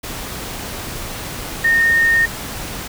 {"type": "tone in noise", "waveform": "sine", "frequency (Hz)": 1838, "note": "A#6", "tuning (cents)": -25, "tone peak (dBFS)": -11, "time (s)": [1.64, 2.26], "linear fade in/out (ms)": 10, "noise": "pink", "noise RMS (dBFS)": -28, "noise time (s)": [0.03, 2.88], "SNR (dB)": 14, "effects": []}